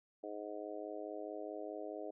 harmonic tone, 104.7 Hz, G#2, 15 cents sharp, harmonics 3 / 4 / 5 / 6 / 7, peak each -48 / -47 / -49 / -47 / -52 dBFS, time 0.23-2.11 s, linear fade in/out 10 ms, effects none

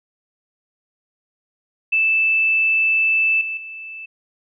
sine tone with level steps, 2637 Hz, E7, in tune, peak -14 / -23 / -31 dBFS, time 1.92-4.06 s, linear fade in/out 10 ms, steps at 3.41 / 3.57 s, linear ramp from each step 2 ms, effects none

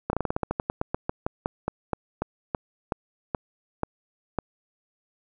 slowing click train, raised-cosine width 1 ms, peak -11 dBFS, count 24, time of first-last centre 0.1-4.387 s, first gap 31 ms, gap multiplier 1.14, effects none

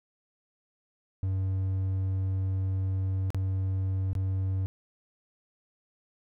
triangle tone with dropouts, 95.1 Hz, F#2, 48 cents sharp, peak -24 dBFS, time 1.23-4.66 s, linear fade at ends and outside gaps 0 ms, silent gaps 3.304-3.346 / 4.132-4.152 s, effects none

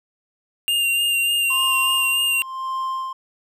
square tone with vibrato, 2794 Hz, F7, in tune, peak -18 dBFS, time 0.68-2.42 s, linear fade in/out 0 ms, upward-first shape sine, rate 3.4 Hz, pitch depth 22 cents each way
triangle tone with tremolo, 1051 Hz, C6, 7 cents sharp, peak -20 dBFS, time 1.5-3.13 s, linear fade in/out 5 ms, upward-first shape sine, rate 0.94 Hz, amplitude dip 85%
effects none

